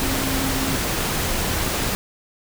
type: tone in noise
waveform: sine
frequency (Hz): 266.9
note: C4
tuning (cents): +35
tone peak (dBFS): -26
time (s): 0.02-0.76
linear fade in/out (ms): 0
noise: pink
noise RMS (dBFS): -23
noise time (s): 0-1.95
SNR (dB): -6
effects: none